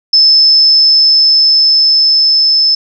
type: tone with level ramp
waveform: sine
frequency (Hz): 5250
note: E8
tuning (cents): -8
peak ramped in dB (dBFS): -3 to -6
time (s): 0.13-2.75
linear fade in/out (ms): 5
effects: none

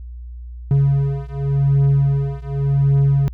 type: beating tone pair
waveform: triangle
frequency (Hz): 138.59 / 139.47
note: C#3 / C#3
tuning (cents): 0 / +11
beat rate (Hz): 0.88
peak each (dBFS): -15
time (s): 0.71-3.28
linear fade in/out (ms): 0
effects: added 60 Hz sine -30 dBFS peak until 3.33 s

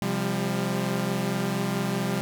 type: chord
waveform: sawtooth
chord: C suspended fourth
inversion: none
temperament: equal with one note detuned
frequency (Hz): 130.81 / 174.61 / 199.19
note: C3 / F3 / G3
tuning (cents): 0 / 0 / +28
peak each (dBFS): -27 / -26 / -24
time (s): 0.02-2.21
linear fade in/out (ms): 0
effects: none

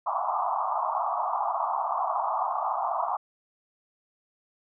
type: band-pass noise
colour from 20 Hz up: white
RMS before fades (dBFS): -28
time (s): 0.06-3.17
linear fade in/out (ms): 10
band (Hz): 660 to 1200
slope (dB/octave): 96
effects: none

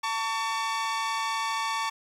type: tone pair together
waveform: sawtooth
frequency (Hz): 897 / 1130.1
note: A5 / C#6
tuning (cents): +33 / +33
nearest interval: major third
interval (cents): 400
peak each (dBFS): -26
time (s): 0.03-1.9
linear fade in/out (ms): 10
effects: low-pass 7000 Hz 12 dB/octave + 9-bit

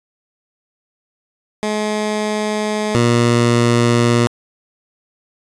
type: tone pair in turn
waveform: 15% pulse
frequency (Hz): 212.4 / 118.98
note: G#3 / A#2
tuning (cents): +39 / +36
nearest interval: minor seventh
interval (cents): 1003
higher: first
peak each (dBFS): -11 / -5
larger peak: second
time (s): 1.63-2.95 / 2.95-4.27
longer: neither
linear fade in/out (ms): 0
effects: resampled to 22050 Hz

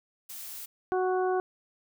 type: noise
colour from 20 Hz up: blue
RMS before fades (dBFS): -41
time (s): 0.29-0.66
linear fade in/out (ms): 10
type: harmonic tone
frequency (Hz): 370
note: F#4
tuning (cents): 0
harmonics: 1 / 2 / 3 / 4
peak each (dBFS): -26 / -30 / -37 / -39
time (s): 0.92-1.4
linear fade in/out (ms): 0
effects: none

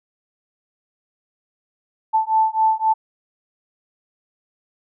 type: beating tone pair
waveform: sine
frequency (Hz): 878 / 881.8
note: A5 / A5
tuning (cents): -4 / +4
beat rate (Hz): 3.8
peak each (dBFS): -18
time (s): 2.13-2.94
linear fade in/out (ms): 20
effects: none

